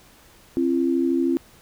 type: tone pair together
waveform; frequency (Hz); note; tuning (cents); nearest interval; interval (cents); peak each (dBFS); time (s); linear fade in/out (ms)
sine; 266.4 / 339.3; C4 / F4; +31 / -50; major third; 419; -21; 0.57-1.37; 0
effects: pink hiss -52 dBFS RMS until 1.61 s